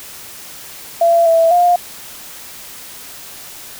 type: tone with pitch steps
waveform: sine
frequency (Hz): 677 / 660 / 706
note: E5 / E5 / F5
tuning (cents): +46 / +2 / +19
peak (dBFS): -8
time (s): 1.01-1.76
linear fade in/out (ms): 5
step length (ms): 250
effects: white hiss -34 dBFS RMS until 3.79 s